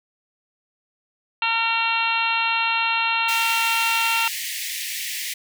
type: harmonic tone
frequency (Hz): 456.7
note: A#4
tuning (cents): -36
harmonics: 2 / 3 / 4 / 5 / 6 / 7 / 8 / 9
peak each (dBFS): -25 / -27 / -34 / -31 / -22 / -31 / -34 / -33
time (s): 1.42-4.28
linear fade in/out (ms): 2
type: high-pass noise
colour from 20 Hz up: pink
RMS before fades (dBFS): -29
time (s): 3.28-5.34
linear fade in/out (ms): 10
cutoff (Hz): 1800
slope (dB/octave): 96
effects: none